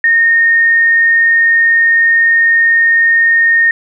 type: tone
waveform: sine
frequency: 1841 Hz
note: A#6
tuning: 22 cents flat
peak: -6 dBFS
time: 0.04-3.71 s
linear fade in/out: 2 ms
effects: none